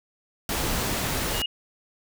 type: noise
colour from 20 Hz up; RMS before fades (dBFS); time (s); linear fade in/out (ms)
pink; -27; 0.49-1.42; 2
type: tone with exponential growth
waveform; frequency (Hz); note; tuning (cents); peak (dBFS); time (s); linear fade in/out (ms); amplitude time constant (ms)
sine; 2865; F7; +44; -22; 1.17-1.46; 5; 61
effects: none